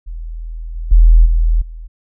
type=tone with level steps; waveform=sine; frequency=40.83 Hz; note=E1; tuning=16 cents flat; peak=-23 / -20 / -3 / -9 / -27 dBFS; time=0.06-1.88 s; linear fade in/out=20 ms; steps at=0.75 / 0.91 / 1.25 / 1.61 s; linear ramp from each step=10 ms; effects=none